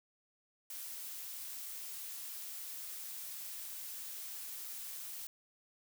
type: noise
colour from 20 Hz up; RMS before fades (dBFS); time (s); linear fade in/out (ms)
blue; -45; 0.7-5.27; 2
effects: none

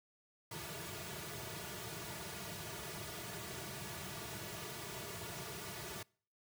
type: noise with comb filter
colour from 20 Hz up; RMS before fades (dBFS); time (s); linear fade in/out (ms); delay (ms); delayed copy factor
pink; -45; 0.51-6.03; 5; 3.8; -0.9
effects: noise-tail reverb RT60 0.5 s tail -26 dB re dry + high-pass 100 Hz 12 dB/octave

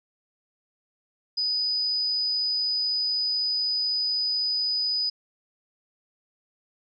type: tone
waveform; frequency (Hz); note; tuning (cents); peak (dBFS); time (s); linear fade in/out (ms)
sine; 4978; D#8; 0; -23; 1.37-5.1; 10
effects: none

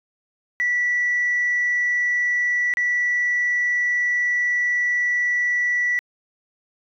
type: tone with dropouts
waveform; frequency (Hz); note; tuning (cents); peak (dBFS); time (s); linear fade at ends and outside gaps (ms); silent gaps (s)
sine; 1956; B6; -17; -17; 0.6-5.99; 0; 2.738-2.771
effects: tanh soft clip ceiling -14 dBFS

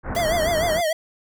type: low-pass noise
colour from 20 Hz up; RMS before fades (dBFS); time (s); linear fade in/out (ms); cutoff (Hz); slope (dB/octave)
pink; -28; 0.03-0.82; 50; 1800; 48
type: noise with exponential decay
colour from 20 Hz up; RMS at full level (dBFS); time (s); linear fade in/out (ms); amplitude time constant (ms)
white; -34; 0.15-0.34; 0; 41
type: tone with vibrato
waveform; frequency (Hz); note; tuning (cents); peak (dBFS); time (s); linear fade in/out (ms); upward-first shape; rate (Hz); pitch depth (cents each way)
square; 655; E5; -11; -20; 0.16-0.93; 5; triangle; 6.6; 140
effects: none

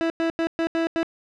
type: tone bursts at uneven times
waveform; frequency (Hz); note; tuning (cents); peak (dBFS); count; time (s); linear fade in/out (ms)
30% pulse; 329.6; E4; 0; -18; 6; 0.01-0.1 / 0.2-0.3 / 0.39-0.47 / 0.59-0.67 / 0.75-0.87 / 0.96-1.03; 0
effects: low-pass 3000 Hz 12 dB/octave

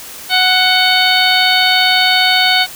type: harmonic tone with a mistuned harmonic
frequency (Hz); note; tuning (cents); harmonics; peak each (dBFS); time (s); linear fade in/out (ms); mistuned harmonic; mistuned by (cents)
740; F#5; 0; 1 / 2 / 3 / 4 / 5 / 6; -16 / -16 / -16 / -16 / -16 / -16; 0.29-2.67; 50; 4; +43
effects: white hiss -31 dBFS RMS until 2.75 s

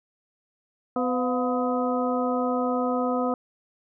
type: harmonic tone with a mistuned harmonic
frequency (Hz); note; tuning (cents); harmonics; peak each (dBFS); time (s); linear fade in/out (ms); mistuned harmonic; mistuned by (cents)
251.9; B3; +34; 1 / 2 / 3 / 4 / 5; -26 / -27 / -30 / -35 / -31; 0.96-3.34; 2; 3; -84
effects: none

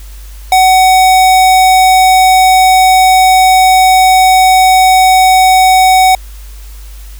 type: tone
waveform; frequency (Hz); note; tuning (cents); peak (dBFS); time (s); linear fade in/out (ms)
square; 750; F#5; +23; -4; 0.52-6.15; 2
effects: added 50 Hz sine -26 dBFS peak until 7.19 s + white hiss -39 dBFS RMS until 7.19 s

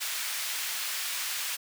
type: high-pass noise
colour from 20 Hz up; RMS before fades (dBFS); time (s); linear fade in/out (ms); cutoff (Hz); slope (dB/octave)
pink; -33; 0-1.57; 20; 1900; 12
effects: none

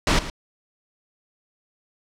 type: noise with echo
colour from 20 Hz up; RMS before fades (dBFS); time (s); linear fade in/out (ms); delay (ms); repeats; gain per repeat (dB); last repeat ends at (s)
pink; -18; 0.07-0.19; 2; 110; 1; -14; 0.3
effects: low-pass 6000 Hz 12 dB/octave

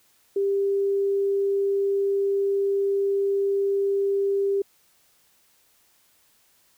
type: tone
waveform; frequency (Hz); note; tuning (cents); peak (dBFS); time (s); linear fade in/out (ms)
sine; 396.3; G4; +19; -20; 0.36-4.62; 5
effects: white hiss -62 dBFS RMS until 6.77 s

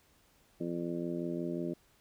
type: harmonic tone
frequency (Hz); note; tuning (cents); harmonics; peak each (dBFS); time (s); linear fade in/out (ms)
85.6; F2; -34; 2 / 3 / 4 / 5 / 6 / 7; -39 / -39 / -37 / -45 / -52 / -44; 0.6-1.74; 10
effects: pink hiss -67 dBFS RMS until 2 s

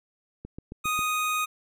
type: click train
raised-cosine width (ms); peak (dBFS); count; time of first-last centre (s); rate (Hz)
3; -25; 5; 0.45-0.991; 7.39
type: tone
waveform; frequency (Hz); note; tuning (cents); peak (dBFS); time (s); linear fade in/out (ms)
25% pulse; 1244.5; D#6; 0; -21; 0.84-1.46; 20
effects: none

